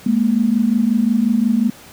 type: tone pair together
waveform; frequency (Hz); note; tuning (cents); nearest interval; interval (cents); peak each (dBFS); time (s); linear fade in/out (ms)
sine; 211.1 / 236.7; G#3 / A#3; +29 / +27; major second; 198; -16 / -15; 0.06-1.7; 5
effects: pink hiss -41 dBFS RMS until 1.92 s + high-pass 80 Hz 12 dB/octave